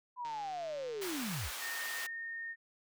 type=linear sweep; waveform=sine; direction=down; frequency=1008 to 41.2 Hz; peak=-37 dBFS; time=0.16-1.51 s; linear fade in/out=50 ms
type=click train; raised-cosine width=0.2 ms; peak=-34 dBFS; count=174; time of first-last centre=0.25-1.396 s; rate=151 Hz
type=high-pass noise; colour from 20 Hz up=pink; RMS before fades=-42 dBFS; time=1.01-2.07 s; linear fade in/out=10 ms; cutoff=1000 Hz; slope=12 dB/octave
type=tone; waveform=sine; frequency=1835 Hz; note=A#6; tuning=28 cents flat; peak=-39 dBFS; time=1.59-2.56 s; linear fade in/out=50 ms
effects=none